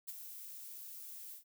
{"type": "noise with ADSR envelope", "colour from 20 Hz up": "violet", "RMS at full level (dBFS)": -42, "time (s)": [0.07, 1.44], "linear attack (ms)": 19, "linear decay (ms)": 32, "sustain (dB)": -7, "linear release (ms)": 110, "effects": []}